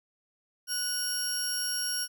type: tone pair together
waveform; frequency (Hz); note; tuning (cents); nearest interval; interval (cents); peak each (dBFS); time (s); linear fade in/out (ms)
25% pulse; 1477 / 5576; F#6 / F8; -3 / -4; octave + major seventh; 2299; -33 / -25; 0.67-2.08; 50
effects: none